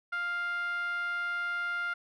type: tone with band-pass filter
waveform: 10% pulse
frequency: 700 Hz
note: F5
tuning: 4 cents sharp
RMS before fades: -33 dBFS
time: 0.12-1.94 s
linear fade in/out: 10 ms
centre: 1500 Hz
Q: 6.8
effects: none